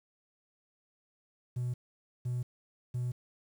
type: tone bursts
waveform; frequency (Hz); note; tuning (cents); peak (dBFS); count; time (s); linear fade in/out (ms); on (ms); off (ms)
triangle; 123.47; B2; 0; -28; 3; 1.56-3.12; 10; 180; 510
effects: tanh soft clip ceiling -26 dBFS + 10-bit